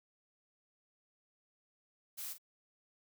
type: noise with echo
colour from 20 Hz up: blue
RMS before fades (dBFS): -43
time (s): 2.17-2.34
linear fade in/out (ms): 20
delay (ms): 43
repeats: 1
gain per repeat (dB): -10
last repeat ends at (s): 2.383
effects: none